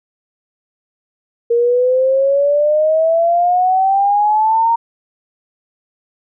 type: exponential sweep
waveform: sine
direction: up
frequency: 466.2 to 932.3 Hz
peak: -10 dBFS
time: 1.5-4.76 s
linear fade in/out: 10 ms
effects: none